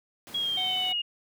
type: noise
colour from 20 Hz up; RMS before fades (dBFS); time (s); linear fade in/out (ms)
pink; -45; 0.27-0.92; 0
type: linear sweep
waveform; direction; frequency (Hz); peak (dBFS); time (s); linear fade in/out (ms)
sine; down; 3322 to 2833; -26; 0.34-1.02; 10
type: harmonic tone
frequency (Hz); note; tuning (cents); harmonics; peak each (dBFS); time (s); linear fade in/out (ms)
740; F#5; 0; 1 / 3 / 5; -35 / -39 / -37; 0.57-0.93; 5
effects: high-pass 150 Hz 12 dB/octave